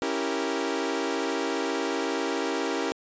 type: chord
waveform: sawtooth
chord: C# diminished seventh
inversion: none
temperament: equal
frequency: 277.2 / 329.6 / 392 / 466.2 Hz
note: C#4 / E4 / G4 / Bb4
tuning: 0 / 0 / 0 / 0 cents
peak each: -28 dBFS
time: 0.02-2.92 s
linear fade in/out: 0 ms
effects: resampled to 16000 Hz